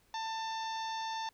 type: harmonic tone with a mistuned harmonic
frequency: 892 Hz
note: A5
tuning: 23 cents sharp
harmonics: 1 / 2 / 3 / 4 / 5 / 6 / 7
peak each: -36 / -46 / -52 / -46 / -50 / -50 / -54 dBFS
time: 0.14-1.29 s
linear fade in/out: 2 ms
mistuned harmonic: 6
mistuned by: +25 cents
effects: pink hiss -69 dBFS RMS until 1.33 s